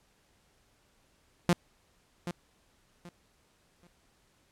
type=tone with echo; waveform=sawtooth; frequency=174.61 Hz; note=F3; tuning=in tune; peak=-17 dBFS; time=1.49-1.53 s; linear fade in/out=0 ms; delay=780 ms; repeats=3; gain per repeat=-12 dB; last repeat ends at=3.87 s; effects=pink hiss -68 dBFS RMS until 4.51 s + low-pass 11000 Hz 12 dB/octave